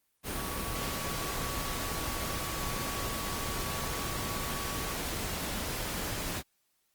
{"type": "tone in noise", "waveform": "sine", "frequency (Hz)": 1130, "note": "C#6", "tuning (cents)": 33, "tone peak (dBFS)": -42, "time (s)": [0.34, 4.96], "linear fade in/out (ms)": 50, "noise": "pink", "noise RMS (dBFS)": -35, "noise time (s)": [0.23, 6.43], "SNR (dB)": -10, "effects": ["white hiss -75 dBFS RMS until 6.94 s", "Opus 32 kbps"]}